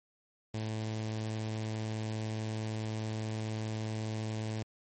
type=tone with notch filter; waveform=sawtooth; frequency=109.4 Hz; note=A2; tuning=9 cents flat; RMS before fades=-36 dBFS; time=0.54-4.63 s; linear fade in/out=5 ms; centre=1300 Hz; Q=1.7; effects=MP3 32 kbps